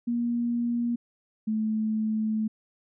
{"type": "tone pair in turn", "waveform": "sine", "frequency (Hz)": [237.5, 217.5], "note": ["A#3", "A3"], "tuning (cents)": [33, -20], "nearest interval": "major second", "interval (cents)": 153, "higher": "first", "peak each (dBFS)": -24, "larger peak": "neither", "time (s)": [[0.07, 0.96], [1.47, 2.48]], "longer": "second", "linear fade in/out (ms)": 10, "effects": []}